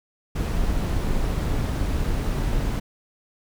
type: noise with amplitude modulation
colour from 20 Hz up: brown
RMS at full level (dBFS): -22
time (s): 0.35-2.8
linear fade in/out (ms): 10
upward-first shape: sine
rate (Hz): 240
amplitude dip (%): 30
effects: none